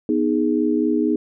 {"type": "chord", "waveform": "sine", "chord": "G# minor", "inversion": "first", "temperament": "equal", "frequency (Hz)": [246.9, 311.1, 415.3], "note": ["B3", "D#4", "G#4"], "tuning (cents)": [0, 0, 0], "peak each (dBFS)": [-21, -19, -23], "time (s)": [0.09, 1.16], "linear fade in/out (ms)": 2, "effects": []}